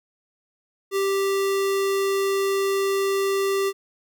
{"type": "tone", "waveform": "square", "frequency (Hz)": 392, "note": "G4", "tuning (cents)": 0, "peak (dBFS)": -21, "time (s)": [0.91, 3.73], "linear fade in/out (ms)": 50, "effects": []}